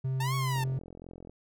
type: tone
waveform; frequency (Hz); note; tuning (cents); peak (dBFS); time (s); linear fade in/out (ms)
triangle; 131.7; C3; +12; -26; 0.04-0.79; 10
type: linear two-way sweep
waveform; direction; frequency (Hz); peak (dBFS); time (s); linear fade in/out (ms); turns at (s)
sawtooth; up then down; 880 to 1119 to 880; -29; 0.2-0.64; 5; 0.35
type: click train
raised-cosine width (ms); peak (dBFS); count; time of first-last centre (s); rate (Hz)
2; -33; 33; 0.56-1.296; 43.5
effects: none

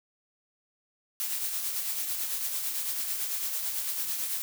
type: noise with tremolo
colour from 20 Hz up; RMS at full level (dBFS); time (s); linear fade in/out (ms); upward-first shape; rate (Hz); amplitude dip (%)
blue; -30; 1.2-4.42; 0; triangle; 9; 45
effects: none

